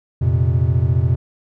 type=chord; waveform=triangle; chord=F suspended fourth; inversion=none; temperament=equal; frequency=87.31 / 116.54 / 130.81 Hz; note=F2 / Bb2 / C3; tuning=0 / 0 / 0 cents; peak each=-16 dBFS; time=0.21-1.16 s; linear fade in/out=10 ms; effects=none